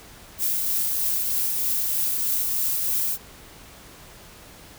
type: noise with tremolo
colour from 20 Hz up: violet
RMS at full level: -23 dBFS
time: 0.38-3.18 s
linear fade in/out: 50 ms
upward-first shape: triangle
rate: 3.2 Hz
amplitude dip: 25%
effects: pink hiss -46 dBFS RMS until 4.78 s